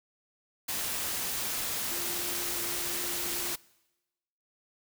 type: tone in noise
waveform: sine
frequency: 349.2 Hz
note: F4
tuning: in tune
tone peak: -43 dBFS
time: 1.91-3.54 s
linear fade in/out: 10 ms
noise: white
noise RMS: -33 dBFS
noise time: 0.68-3.56 s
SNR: -13 dB
effects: noise-tail reverb RT60 1.0 s tail -23 dB re dry